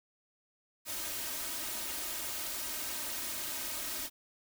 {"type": "noise with comb filter", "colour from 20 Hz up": "white", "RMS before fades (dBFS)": -38, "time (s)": [0.85, 4.1], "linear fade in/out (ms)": 50, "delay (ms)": 3.2, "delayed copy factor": 0.7, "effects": []}